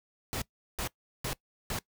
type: noise bursts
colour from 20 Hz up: pink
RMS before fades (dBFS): -34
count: 4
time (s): 0.33-1.788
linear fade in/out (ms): 0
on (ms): 87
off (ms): 370
effects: noise-tail reverb RT60 0.1 s tail -21 dB re dry